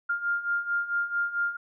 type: beating tone pair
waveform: sine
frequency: 1400 / 1404.5 Hz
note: F6 / F6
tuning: +4 / +9 cents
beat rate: 4.5 Hz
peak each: -31 / -27 dBFS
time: 0.09-1.57 s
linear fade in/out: 10 ms
effects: none